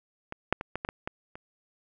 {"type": "clicks", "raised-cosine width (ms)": 0.5, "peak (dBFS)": [-21, -7, -19, -16, -17, -15, -17, -27], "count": 8, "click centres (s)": [0.324, 0.526, 0.611, 0.756, 0.849, 0.889, 1.075, 1.355], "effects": []}